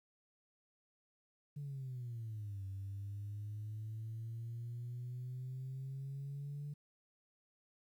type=exponential two-way sweep; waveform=sine; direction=down then up; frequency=146.83 to 96.3 to 146.4 Hz; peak=-40 dBFS; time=1.56-6.74 s; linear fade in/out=10 ms; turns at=2.65 s; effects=tanh soft clip ceiling -38 dBFS + 12-bit